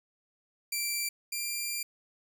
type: tone pair in turn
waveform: 10% pulse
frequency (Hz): 2349 / 2380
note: D7 / D7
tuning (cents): 0 / +22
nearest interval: unison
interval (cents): 22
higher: second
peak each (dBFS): -21 / -23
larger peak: first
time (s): 0.72-1.09 / 1.32-1.83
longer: second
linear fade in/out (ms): 5
effects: none